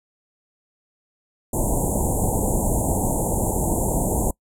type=band-stop noise; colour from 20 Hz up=pink; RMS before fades=-21 dBFS; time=1.53-4.31 s; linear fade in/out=5 ms; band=940 to 7000 Hz; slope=96 dB/octave; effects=noise-tail reverb RT60 0.1 s tail -25 dB re dry + low-pass 11000 Hz 12 dB/octave